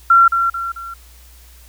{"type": "tone with echo", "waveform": "sine", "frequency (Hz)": 1366, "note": "F6", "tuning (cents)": -39, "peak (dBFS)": -6, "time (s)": [0.1, 0.28], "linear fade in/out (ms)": 5, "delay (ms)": 220, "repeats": 3, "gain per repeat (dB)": -7, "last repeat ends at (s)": 0.94, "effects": ["added 60 Hz sine -42 dBFS peak until 1.68 s", "white hiss -48 dBFS RMS until 1.68 s"]}